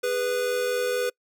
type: tone pair together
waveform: square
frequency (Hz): 409.7 / 493.9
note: G#4 / B4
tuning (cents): -24 / 0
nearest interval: minor third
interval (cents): 324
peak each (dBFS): -31 / -25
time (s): 0.03-1.1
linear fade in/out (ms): 10
effects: noise-tail reverb RT60 0.1 s tail -26 dB re dry